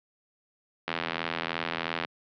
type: click train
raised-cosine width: 0.3 ms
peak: -12 dBFS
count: 98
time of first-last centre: 0.88-2.049 s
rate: 83 Hz
effects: high-pass 150 Hz 12 dB/octave + low-pass 4000 Hz 12 dB/octave